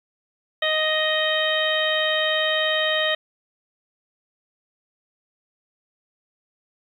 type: harmonic tone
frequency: 623 Hz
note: D#5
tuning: 2 cents sharp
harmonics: 1 / 2 / 3 / 4 / 5 / 6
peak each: -24 / -31 / -24 / -34 / -26 / -27 dBFS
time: 0.62-3.15 s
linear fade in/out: 5 ms
effects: 9-bit